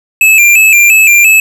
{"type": "tone with vibrato", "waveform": "square", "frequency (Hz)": 2489, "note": "D#7", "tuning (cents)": 0, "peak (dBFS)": -3, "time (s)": [0.21, 1.4], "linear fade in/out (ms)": 2, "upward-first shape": "square", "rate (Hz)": 2.9, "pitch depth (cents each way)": 77, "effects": []}